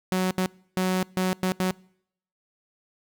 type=tone bursts at uneven times; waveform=sawtooth; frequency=185.4 Hz; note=F#3; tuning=4 cents sharp; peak=-18 dBFS; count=6; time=0.12-0.31 / 0.38-0.46 / 0.77-1.03 / 1.17-1.33 / 1.43-1.52 / 1.6-1.71 s; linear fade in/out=0 ms; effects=noise-tail reverb RT60 0.7 s tail -25 dB re dry